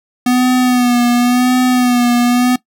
square tone with vibrato, 246.9 Hz, B3, in tune, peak -10 dBFS, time 0.26-2.56 s, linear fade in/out 5 ms, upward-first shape sine, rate 0.93 Hz, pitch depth 41 cents each way, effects noise-tail reverb RT60 0.1 s tail -19 dB re dry

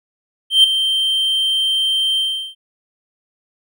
triangle tone with ADSR envelope, 3136 Hz, G7, in tune, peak -3 dBFS, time 0.5-2.55 s, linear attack 140 ms, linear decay 5 ms, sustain -10 dB, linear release 370 ms, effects none

